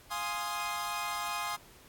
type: chord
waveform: sawtooth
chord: F minor seventh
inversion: none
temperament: equal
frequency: 698.5 / 830.6 / 1046.5 / 1244.5 Hz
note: F5 / Ab5 / C6 / Eb6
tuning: 0 / 0 / 0 / 0 cents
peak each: -39 / -35 / -34 / -34 dBFS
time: 0.1-1.57 s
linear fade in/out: 20 ms
effects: pink hiss -57 dBFS RMS until 1.88 s + AAC 64 kbps